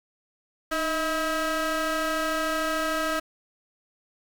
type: ring-modulated tone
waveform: 25% pulse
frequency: 324.9 Hz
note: E4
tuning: 25 cents flat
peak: -18 dBFS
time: 0.71-3.2 s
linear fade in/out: 10 ms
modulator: 958 Hz
effects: 9-bit